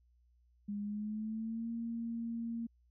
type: tone with pitch glide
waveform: sine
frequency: 204.8 to 231.2 Hz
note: G#3 to A#3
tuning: -24 to -14 cents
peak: -36 dBFS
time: 0.68-2.67 s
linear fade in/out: 10 ms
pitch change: +210 cents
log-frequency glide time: 0.81-1.7 s
effects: added 60 Hz sine -66 dBFS peak until 2.9 s